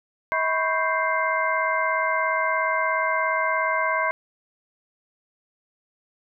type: tone cluster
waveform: sine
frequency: 640 / 996 / 1093 / 1569 / 2093 Hz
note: D#5 / B5 / C#6 / G6 / C7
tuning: +49 / +14 / -25 / +1 / 0 cents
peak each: -27 dBFS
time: 0.32-4.11 s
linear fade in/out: 0 ms
effects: none